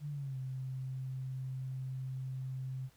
sine tone with pitch glide, 146.83 to 130.81 Hz, D3 to C3, 0 to 0 cents, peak -37 dBFS, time 0-2.9 s, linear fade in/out 50 ms, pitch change -200 cents, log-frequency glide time 0.1-0.37 s, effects added 60 Hz sine -70 dBFS peak until 2.96 s + pink hiss -67 dBFS RMS until 2.96 s

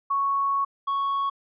sine / triangle tone pair in turn, 1108.7 / 1108.7 Hz, C#6 / C#6, 0 / 0 cents, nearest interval unison, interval 0 cents, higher neither, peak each -21 dBFS, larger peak neither, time 0.1-0.65 / 0.87-1.3 s, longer first, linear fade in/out 10 ms, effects resampled to 8000 Hz

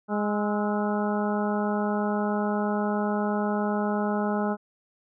harmonic tone with a mistuned harmonic, 207.7 Hz, G#3, in tune, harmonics 1 / 2 / 3 / 4 / 5 / 6 / 7, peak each -26 / -31 / -32 / -32 / -38 / -36 / -39 dBFS, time 0.08-4.57 s, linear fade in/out 50 ms, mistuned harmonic 6, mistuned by +63 cents, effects none

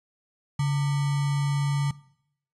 sine tone with sample-and-hold, 141.9 Hz, C#3, 41 cents sharp, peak -21 dBFS, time 0.59-1.91 s, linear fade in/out 5 ms, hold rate 1050 Hz, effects noise-tail reverb RT60 0.7 s tail -20 dB re dry + resampled to 24000 Hz

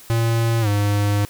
square tone with pitch glide, 115 to 102.45 Hz, A#2 to G#2, -23 to -23 cents, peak -17 dBFS, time 0.1-1.25 s, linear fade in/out 0 ms, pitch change -200 cents, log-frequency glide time 0.61-0.68 s, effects white hiss -44 dBFS RMS until 1.29 s

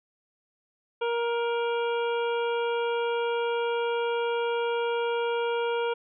harmonic tone, 470 Hz, A#4, 14 cents sharp, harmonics 1 / 2 / 3 / 5 / 6 / 7, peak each -26 / -32 / -36 / -40 / -42 / -43 dBFS, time 1.01-5.94 s, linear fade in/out 10 ms, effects none

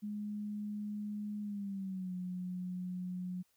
sine tone with pitch glide, 208.4 to 181.42 Hz, G#3 to F#3, +6 to -34 cents, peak -37 dBFS, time 0.02-3.43 s, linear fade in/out 20 ms, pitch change -240 cents, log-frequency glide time 1.42-2.14 s, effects white hiss -75 dBFS RMS until 3.56 s

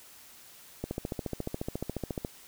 click train, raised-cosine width 2 ms, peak -19 dBFS, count 21, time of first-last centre 0.84-2.248 s, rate 14.2 Hz, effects white hiss -53 dBFS RMS until 2.47 s

